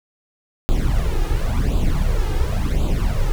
brown noise with flanger, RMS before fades -18 dBFS, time 0.69-3.32 s, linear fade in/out 0 ms, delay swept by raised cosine 0.26 to 2.46 ms, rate 0.93 Hz, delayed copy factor +0.75, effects none

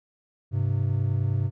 triangle tone pair together, 100.94 / 130.6 Hz, G#2 / C3, -49 / -3 cents, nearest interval major third, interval 446 cents, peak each -22 / -24 dBFS, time 0.51-1.51 s, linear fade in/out 50 ms, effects none

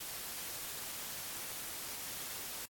white noise, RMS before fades -43 dBFS, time 0-2.66 s, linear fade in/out 10 ms, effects AAC 64 kbps

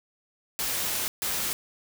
white noise bursts at uneven times, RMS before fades -29 dBFS, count 2, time 0.59-1.08 / 1.22-1.53 s, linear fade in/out 0 ms, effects none

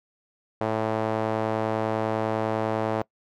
sawtooth tone with band-pass filter, 110 Hz, A2, in tune, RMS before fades -26 dBFS, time 0.61-3.02 s, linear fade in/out 0 ms, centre 650 Hz, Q 1.4, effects noise-tail reverb RT60 0.1 s tail -23 dB re dry

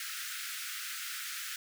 pink high-pass noise, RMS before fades -40 dBFS, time 0-1.56 s, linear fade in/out 2 ms, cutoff 1300 Hz, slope 96 dB/octave, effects none

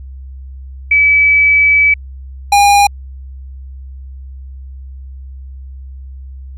sine / square tone pair in turn, 2294 / 811.1 Hz, D7 / G#5, -41 / -41 cents, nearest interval octave + tritone, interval 1800 cents, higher first, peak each -6 dBFS, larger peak neither, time 0.91-1.94 / 2.52-2.87 s, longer first, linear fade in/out 5 ms, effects added 66 Hz sine -27 dBFS peak until 6.57 s + low-pass 12000 Hz 12 dB/octave

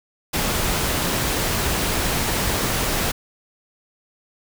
pink noise, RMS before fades -22 dBFS, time 0.33-3.12 s, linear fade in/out 10 ms, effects none

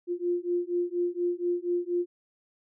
sine beating tone pair, 349.2 / 353.4 Hz, F4 / F4, 0 / +21 cents, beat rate 4.2 Hz, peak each -29 dBFS, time 0.07-2.06 s, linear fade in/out 50 ms, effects none

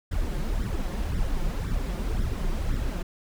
brown noise with flanger, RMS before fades -27 dBFS, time 0.11-3.03 s, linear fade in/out 10 ms, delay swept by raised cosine 0.54 to 5.74 ms, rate 1.9 Hz, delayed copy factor +0.7, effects none

